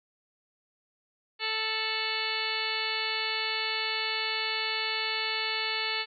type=harmonic tone with a mistuned harmonic; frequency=440 Hz; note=A4; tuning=in tune; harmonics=1 / 2 / 3 / 4 / 5 / 6 / 7 / 8 / 9 / 10; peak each=-41 / -39 / -40 / -37 / -35 / -37 / -37 / -38 / -40 / -35 dBFS; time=1.39-6.06 s; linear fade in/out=50 ms; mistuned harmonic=7; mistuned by=-63 cents; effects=none